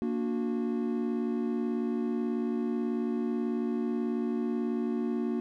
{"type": "chord", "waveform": "triangle", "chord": "Bb augmented", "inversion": "none", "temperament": "just", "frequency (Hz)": [233.1, 291.4, 364.2], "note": ["Bb3", "D4", "F#4"], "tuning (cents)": [0, -13, -27], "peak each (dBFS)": [-28, -33, -32], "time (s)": [0.02, 5.4], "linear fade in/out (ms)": 0, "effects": []}